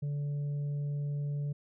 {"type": "harmonic tone", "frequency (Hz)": 144.6, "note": "D3", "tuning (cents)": -27, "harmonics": [1, 3, 4], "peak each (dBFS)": [-31, -52, -55], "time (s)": [0.02, 1.53], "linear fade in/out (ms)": 10, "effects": []}